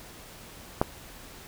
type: clicks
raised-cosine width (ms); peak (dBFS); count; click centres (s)
1; -7 / -29; 2; 0.815 / 0.827
effects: pink hiss -47 dBFS RMS until 1.47 s

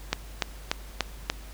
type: click train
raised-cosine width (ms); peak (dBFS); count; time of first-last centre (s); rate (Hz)
0.2; -6; 5; 0.13-1.3; 3.42
effects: added 50 Hz sine -41 dBFS peak until 1.53 s + pink hiss -49 dBFS RMS until 1.53 s

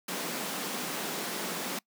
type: high-pass noise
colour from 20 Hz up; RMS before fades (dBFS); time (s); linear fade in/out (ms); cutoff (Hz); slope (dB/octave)
pink; -35; 0.08-1.79; 5; 170; 48
effects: noise-tail reverb RT60 0.1 s tail -24 dB re dry

